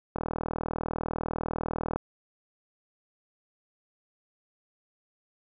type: click train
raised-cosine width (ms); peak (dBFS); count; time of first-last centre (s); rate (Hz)
1; -16; 73; 0.16-1.96; 40
effects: none